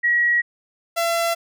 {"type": "tone pair in turn", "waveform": ["sine", "sawtooth"], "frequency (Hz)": [1911, 675.6], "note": ["A#6", "E5"], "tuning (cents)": [43, 42], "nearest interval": "octave + tritone", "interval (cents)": 1801, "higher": "first", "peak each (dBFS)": -15, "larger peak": "neither", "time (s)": [[0.03, 0.42], [0.96, 1.35]], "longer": "neither", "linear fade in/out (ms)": 20, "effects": []}